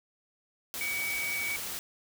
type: tone in noise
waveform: sine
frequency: 2266 Hz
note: C#7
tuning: 37 cents sharp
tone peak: -31 dBFS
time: 0.81-1.56 s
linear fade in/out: 0 ms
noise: white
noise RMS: -37 dBFS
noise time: 0.74-1.79 s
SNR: +3 dB
effects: none